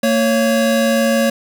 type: tone pair together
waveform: square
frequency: 228.2 / 554.4 Hz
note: A#3 / C#5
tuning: -37 / 0 cents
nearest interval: octave + minor third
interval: 1537 cents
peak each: -16 dBFS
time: 0.03-1.3 s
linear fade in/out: 5 ms
effects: none